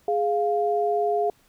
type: tone pair together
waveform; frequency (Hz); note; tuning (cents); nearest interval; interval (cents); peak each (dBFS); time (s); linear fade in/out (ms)
sine; 415.9 / 699.5; G#4 / F5; +2 / +3; major sixth; 901; -23; 0.08-1.3; 2
effects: pink hiss -61 dBFS RMS until 1.48 s